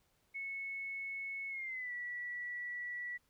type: tone with pitch glide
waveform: sine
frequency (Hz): 2200 to 1948.7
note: C#7 to B6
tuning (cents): -14 to -24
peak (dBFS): -39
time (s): 0.34-3.18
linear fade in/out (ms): 20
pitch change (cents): -210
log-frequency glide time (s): 1.49-1.93
effects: pink hiss -75 dBFS RMS until 3.29 s